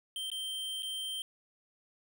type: tone with dropouts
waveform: square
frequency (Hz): 3136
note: G7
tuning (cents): 0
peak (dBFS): -36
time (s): 0.16-1.22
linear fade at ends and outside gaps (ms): 1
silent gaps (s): 0.301-0.316 / 0.823-0.83
effects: none